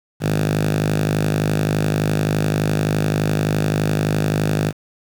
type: tone with high-pass filter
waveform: 5% pulse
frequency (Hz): 51.7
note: G#1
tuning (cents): -7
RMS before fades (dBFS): -19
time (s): 0.2-4.73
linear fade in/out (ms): 50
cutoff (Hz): 130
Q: 8
effects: 7-bit